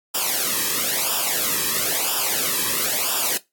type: noise with flanger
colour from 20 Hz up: white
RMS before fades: -22 dBFS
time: 0.14-3.38 s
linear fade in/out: 10 ms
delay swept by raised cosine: 0.47 to 1.42 ms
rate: 1 Hz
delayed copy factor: -0.85
effects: noise-tail reverb RT60 0.2 s tail -20 dB re dry + AAC 64 kbps